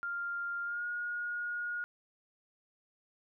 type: tone with pitch glide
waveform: sine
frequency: 1397 to 1437.1 Hz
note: F6 to F6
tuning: 0 to +49 cents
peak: -34 dBFS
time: 0.03-1.84 s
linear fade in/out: 0 ms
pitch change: +49 cents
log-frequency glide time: 0.64-0.85 s
effects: none